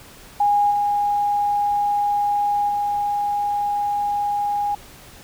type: tone with level steps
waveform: sine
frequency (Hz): 820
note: G#5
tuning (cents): -22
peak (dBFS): -14 / -17 / -19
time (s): 0.4-4.75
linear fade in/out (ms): 5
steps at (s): 0.7 / 2.68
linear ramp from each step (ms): 20
effects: pink hiss -44 dBFS RMS until 5.23 s